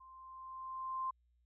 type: tone with level ramp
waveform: sine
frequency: 1046.5 Hz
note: C6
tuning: in tune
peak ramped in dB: -55 to -34 dBFS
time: 0-1.11 s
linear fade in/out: 10 ms
effects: added 60 Hz sine -70 dBFS peak until 1.45 s